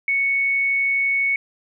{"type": "tone", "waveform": "sine", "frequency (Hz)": 2217, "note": "C#7", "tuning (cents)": 0, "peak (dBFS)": -17, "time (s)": [0.08, 1.36], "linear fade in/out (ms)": 2, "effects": []}